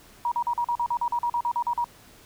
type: tone bursts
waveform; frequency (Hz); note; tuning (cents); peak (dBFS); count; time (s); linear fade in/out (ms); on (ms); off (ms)
sine; 954; A#5; +40; -22; 15; 0.25-1.843; 2; 67; 42
effects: pink hiss -52 dBFS RMS until 2.25 s